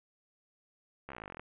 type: slowing click train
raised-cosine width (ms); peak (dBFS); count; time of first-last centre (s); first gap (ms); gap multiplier
0.5; -28; 17; 1.09-1.396; 14; 1.04
effects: resampled to 8000 Hz + 11-bit